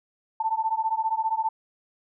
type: beating tone pair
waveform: sine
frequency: 880 / 895 Hz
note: A5 / A5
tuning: 0 / +29 cents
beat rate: 15 Hz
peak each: -26 dBFS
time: 0.4-1.49 s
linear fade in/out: 5 ms
effects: none